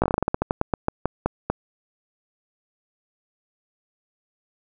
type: slowing click train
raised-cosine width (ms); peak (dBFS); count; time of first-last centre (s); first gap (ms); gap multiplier
1; -6; 18; 0.02-1.5; 17; 1.18
effects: none